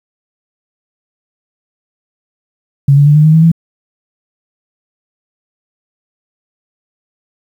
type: tone with pitch steps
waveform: sine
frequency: 139.5 / 143.5 / 147.62 / 151.86 / 156.22 / 160.71 / 165.32 Hz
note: C#3 / D3 / D3 / D#3 / D#3 / E3 / E3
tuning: +11 / -40 / +9 / -42 / +7 / -44 / +5 cents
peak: -3 dBFS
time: 2.88-3.517 s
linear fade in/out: 5 ms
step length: 91 ms
effects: 7-bit